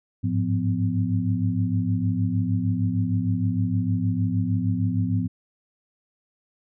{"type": "tone cluster", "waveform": "sine", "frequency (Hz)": [100.3, 106.8, 176.6, 253.8], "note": ["G2", "G#2", "F3", "B3"], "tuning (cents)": [40, 49, 20, 47], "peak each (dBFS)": [-28, -24, -27, -27], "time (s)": [0.23, 5.28], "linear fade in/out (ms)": 20, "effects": []}